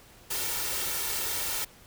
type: noise with comb filter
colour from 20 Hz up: white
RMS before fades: -31 dBFS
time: 0.3-1.65 s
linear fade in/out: 10 ms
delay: 2.2 ms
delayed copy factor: +0.6
effects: pink hiss -54 dBFS RMS until 1.86 s